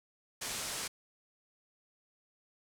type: low-pass noise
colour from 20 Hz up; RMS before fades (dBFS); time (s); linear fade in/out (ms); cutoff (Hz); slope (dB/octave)
white; -39; 0.41-0.88; 10; 9900; 24
effects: none